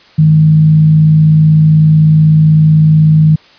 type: tone with frequency modulation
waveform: sine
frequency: 155.56 Hz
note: D#3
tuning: in tune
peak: -3 dBFS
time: 0.18-3.36 s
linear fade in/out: 10 ms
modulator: 56 Hz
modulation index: 0.21
effects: white hiss -42 dBFS RMS until 3.58 s + resampled to 11025 Hz